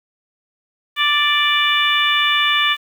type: harmonic tone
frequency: 587.3 Hz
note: D5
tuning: in tune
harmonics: 2 / 3 / 4 / 5 / 6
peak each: -20 / -20 / -20 / -20 / -20 dBFS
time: 0.96-2.77 s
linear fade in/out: 50 ms
effects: 7-bit